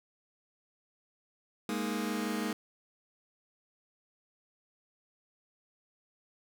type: chord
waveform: sawtooth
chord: Ab suspended second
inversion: none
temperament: just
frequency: 207.7 / 233.6 / 311.5 Hz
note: Ab3 / Bb3 / Eb4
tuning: 0 / +4 / +2 cents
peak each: -31 / -32 / -33 dBFS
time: 1.69-2.53 s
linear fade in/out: 2 ms
effects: none